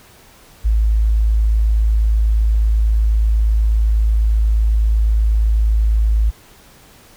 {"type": "tone", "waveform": "sine", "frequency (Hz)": 54.1, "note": "A1", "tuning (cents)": -29, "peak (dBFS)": -11, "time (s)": [0.64, 6.31], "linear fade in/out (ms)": 20, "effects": ["pink hiss -46 dBFS RMS until 7.16 s"]}